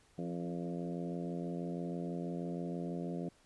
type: harmonic tone with a mistuned harmonic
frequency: 86.2 Hz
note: F2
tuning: 22 cents flat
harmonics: 2 / 3 / 4 / 5 / 6 / 7 / 8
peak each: -39 / -43 / -45 / -47 / -49 / -50 / -51 dBFS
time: 0.18-3.29 s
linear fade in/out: 5 ms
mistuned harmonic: 3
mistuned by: +33 cents
effects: pink hiss -67 dBFS RMS until 3.45 s + resampled to 24000 Hz